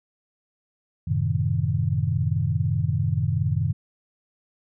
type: chord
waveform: sine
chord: F# diminished seventh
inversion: none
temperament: equal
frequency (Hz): 92.5 / 110 / 130.81 / 155.56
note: F#2 / A2 / C3 / Eb3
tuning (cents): 0 / 0 / 0 / 0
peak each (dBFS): -26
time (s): 1.07-3.73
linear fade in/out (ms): 10
effects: none